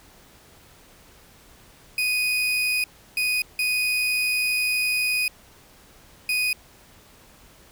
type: tone bursts at uneven times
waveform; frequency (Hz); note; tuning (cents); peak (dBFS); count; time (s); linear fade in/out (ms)
35% pulse; 2489; D#7; 0; -19; 4; 1.98-2.84 / 3.17-3.42 / 3.59-5.28 / 6.29-6.53; 2
effects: pink hiss -52 dBFS RMS until 7.71 s